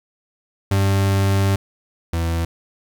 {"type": "tone pair in turn", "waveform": "40% pulse", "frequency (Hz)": [98, 83.39], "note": ["G2", "E2"], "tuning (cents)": [0, 21], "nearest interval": "minor third", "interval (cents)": 279, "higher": "first", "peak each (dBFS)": [-14, -18], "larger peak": "first", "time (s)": [[0.71, 1.56], [2.13, 2.45]], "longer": "first", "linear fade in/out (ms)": 5, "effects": ["9-bit"]}